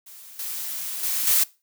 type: noise with level steps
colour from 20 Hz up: blue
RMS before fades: -44 / -31 / -25 / -19 dBFS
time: 0.06-1.44 s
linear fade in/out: 10 ms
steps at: 0.39 / 1.03 / 1.27 s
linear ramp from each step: 2 ms
effects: noise-tail reverb RT60 0.3 s tail -22 dB re dry